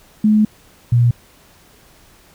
sine tone pair in turn, 213.5 / 119.82 Hz, G#3 / A#2, +48 / +48 cents, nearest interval minor seventh, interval 1000 cents, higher first, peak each -9 dBFS, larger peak neither, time 0.24-0.45 / 0.92-1.11 s, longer first, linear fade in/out 5 ms, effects pink hiss -49 dBFS RMS until 2.34 s

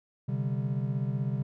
triangle chord, C suspended second, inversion none, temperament equal, 130.81 / 146.83 / 196 Hz, C3 / D3 / G3, 0 / 0 / 0 cents, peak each -28 / -31 / -33 dBFS, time 0.28-1.43 s, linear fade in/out 10 ms, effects none

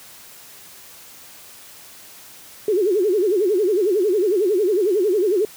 sine tone with vibrato, 392 Hz, G4, in tune, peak -15 dBFS, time 2.68-5.45 s, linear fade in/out 2 ms, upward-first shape sine, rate 11 Hz, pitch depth 200 cents each way, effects white hiss -43 dBFS RMS until 5.56 s + high-pass 60 Hz 12 dB/octave

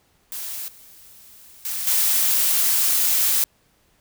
blue noise with level steps, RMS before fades -31 / -47 / -27 / -19 dBFS, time 0.32-3.44 s, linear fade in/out 0 ms, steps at 0.68 / 1.65 / 1.87 s, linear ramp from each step 2 ms, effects pink hiss -62 dBFS RMS until 4 s

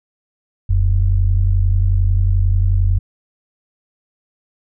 sine tone pair together, 41.28 / 92.5 Hz, E1 / F#2, +3 / 0 cents, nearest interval octave + major second, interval 1397 cents, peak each -14 dBFS, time 0.69-2.99 s, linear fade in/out 10 ms, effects none

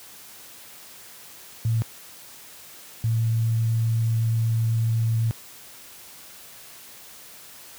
sine tone bursts at uneven times, 113.5 Hz, A#2, 46 cents flat, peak -19 dBFS, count 2, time 1.65-1.82 / 3.04-5.31 s, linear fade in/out 0 ms, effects white hiss -45 dBFS RMS until 7.78 s + high-pass 60 Hz 12 dB/octave

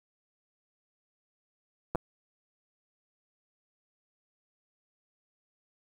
clicks, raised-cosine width 1 ms, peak -16 dBFS, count 2, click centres 1.95 / 1.956 s, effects 8-bit

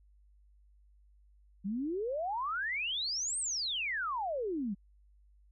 sine exponential two-way sweep, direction up then down, 185 to 8870 to 185 Hz, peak -32 dBFS, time 1.64-4.75 s, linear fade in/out 20 ms, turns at 3.39 s, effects added 50 Hz sine -60 dBFS peak until 5.51 s

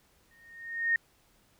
sine tone with exponential growth, 1847 Hz, A#6, 16 cents flat, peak -21 dBFS, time 0.31-0.96 s, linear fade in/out 2 ms, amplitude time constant 140 ms, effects pink hiss -66 dBFS RMS until 1.59 s

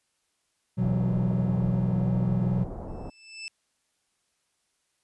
triangle chord, B suspended fourth, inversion none, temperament just, 123.47 / 164.63 / 185.21 Hz, B2 / E3 / F#3, 0 / -2 / +2 cents, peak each -24 / -29 / -24 dBFS, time 0.77-2.65 s, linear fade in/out 20 ms
pink low-pass noise, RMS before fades -37 dBFS, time 0.81-3.1 s, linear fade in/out 5 ms, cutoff 830 Hz, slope 24 dB/octave
25% pulse tone with exponential growth, 2637 Hz, E7, in tune, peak -29 dBFS, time 2.88-3.48 s, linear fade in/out 0 ms, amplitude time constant 130 ms
effects white hiss -74 dBFS RMS until 5.03 s + resampled to 24000 Hz

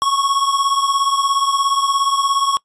square beating tone pair, 1100 / 1117 Hz, C#6 / C#6, -14 / +13 cents, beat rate 17 Hz, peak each -17 / -21 dBFS, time 0.02-2.57 s, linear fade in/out 0 ms, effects noise-tail reverb RT60 0.1 s tail -23 dB re dry + resampled to 22050 Hz

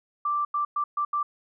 sine tone bursts at uneven times, 1174.7 Hz, D6, in tune, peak -23 dBFS, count 5, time 0.25-0.45 / 0.54-0.65 / 0.76-0.84 / 0.97-1.05 / 1.13-1.23 s, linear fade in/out 5 ms, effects none

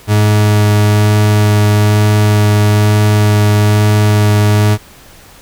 40% pulse tone with vibrato, 104.9 Hz, G#2, 18 cents sharp, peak -6 dBFS, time 0.07-4.78 s, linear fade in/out 50 ms, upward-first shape sine, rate 1.1 Hz, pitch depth 8 cents each way, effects pink hiss -39 dBFS RMS until 5.41 s

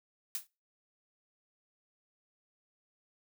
blue noise with exponential decay, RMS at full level -32 dBFS, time 0.35-0.47 s, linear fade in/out 0 ms, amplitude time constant 26 ms, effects noise-tail reverb RT60 0.3 s tail -24 dB re dry

